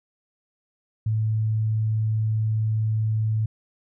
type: tone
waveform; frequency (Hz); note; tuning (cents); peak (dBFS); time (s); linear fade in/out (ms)
sine; 109.4; A2; -9; -20; 1.06-3.46; 5
effects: none